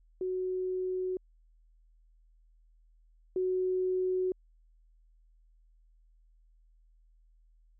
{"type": "tone pair in turn", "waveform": "sine", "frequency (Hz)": [370, 370], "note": ["F#4", "F#4"], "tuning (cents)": [0, 0], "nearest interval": "unison", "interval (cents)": 0, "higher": "neither", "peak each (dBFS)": [-30, -27], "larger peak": "second", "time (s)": [[0.21, 1.17], [3.36, 4.32]], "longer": "neither", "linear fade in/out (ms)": 2, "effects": ["added 40 Hz sine -60 dBFS peak until 7.79 s"]}